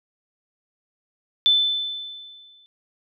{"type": "tone with exponential decay", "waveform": "sine", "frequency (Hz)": 3520, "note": "A7", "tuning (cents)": 0, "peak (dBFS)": -12, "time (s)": [1.46, 2.66], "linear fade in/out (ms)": 0, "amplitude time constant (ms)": 260, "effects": []}